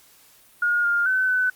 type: tone with pitch steps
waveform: sine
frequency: 1430 / 1408 / 1519 / 1506 Hz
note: F6 / F6 / F#6 / F#6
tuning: +41 / +14 / +45 / +30 cents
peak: -18 dBFS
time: 0.62-1.5 s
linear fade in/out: 5 ms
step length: 220 ms
effects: white hiss -54 dBFS RMS until 1.55 s + Opus 48 kbps